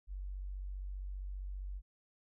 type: tone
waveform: sine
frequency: 47.55 Hz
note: F#1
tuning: 48 cents sharp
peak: -39 dBFS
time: 0.07-1.82 s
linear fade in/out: 50 ms
effects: none